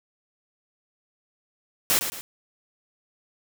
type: noise with echo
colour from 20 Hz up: white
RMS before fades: -21 dBFS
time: 1.9-1.99 s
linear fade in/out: 0 ms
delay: 110 ms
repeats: 2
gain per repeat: -8 dB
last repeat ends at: 2.21 s
effects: none